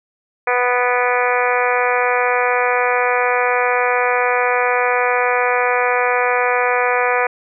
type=harmonic tone with a mistuned harmonic; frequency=246.9 Hz; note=B3; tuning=in tune; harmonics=2 / 3 / 4 / 5 / 6 / 7 / 8 / 9 / 10; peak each=-19 / -21 / -22 / -23 / -24 / -24 / -25 / -26 / -26 dBFS; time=0.47-7.27 s; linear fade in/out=5 ms; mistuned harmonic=10; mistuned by=-46 cents; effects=none